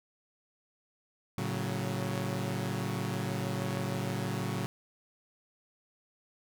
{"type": "chord", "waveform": "sawtooth", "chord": "F# minor", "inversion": "first", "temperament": "equal with one note detuned", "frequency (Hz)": [112.25, 138.59, 185], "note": ["A2", "C#3", "F#3"], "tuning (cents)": [35, 0, 0], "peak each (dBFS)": [-32, -32, -32], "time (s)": [1.38, 4.66], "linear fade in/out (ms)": 0, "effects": []}